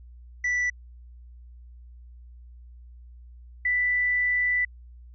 triangle / sine tone pair in turn, 1969 / 1980.1 Hz, B6 / B6, -6 / +4 cents, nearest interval unison, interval 10 cents, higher second, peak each -21 dBFS, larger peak neither, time 0.44-0.7 / 3.65-4.65 s, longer second, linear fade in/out 5 ms, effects added 60 Hz sine -44 dBFS peak until 5.14 s + resampled to 16000 Hz

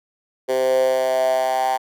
10% pulse tone with high-pass filter sweep, 130 Hz, C3, 11 cents flat, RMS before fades -19 dBFS, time 0.48-1.78 s, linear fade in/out 20 ms, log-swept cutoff 450 to 820 Hz, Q 7.1, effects none

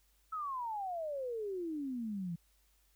sine exponential sweep, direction down, 1318.5 to 163.7 Hz, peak -36 dBFS, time 0.32-2.36 s, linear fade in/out 10 ms, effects added 50 Hz sine -70 dBFS peak until 2.95 s + white hiss -73 dBFS RMS until 2.95 s

